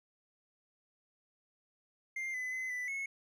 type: tone with pitch steps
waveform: triangle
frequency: 2103 / 2012 / 2038 / 1989 / 2187 Hz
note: C7 / B6 / C7 / B6 / C#7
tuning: +8 / +32 / -46 / +12 / -24 cents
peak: -34 dBFS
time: 2.16-3.06 s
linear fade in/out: 5 ms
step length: 180 ms
effects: none